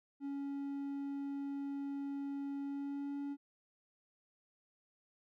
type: tone with pitch glide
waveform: triangle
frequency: 279.6 to 282.8 Hz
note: C#4 to C#4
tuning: +15 to +35 cents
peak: -36 dBFS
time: 0.2-3.37 s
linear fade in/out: 50 ms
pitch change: +20 cents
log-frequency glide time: 2.62-3.17 s
effects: none